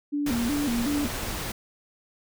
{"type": "tone with vibrato", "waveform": "sine", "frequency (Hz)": 261.6, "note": "C4", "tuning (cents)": 0, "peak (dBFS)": -24, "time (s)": [0.12, 1.08], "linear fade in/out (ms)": 20, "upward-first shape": "square", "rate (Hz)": 2.7, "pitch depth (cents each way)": 180}
{"type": "noise", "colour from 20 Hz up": "pink", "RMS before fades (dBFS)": -32, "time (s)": [0.26, 1.52], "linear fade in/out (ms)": 5}
{"effects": []}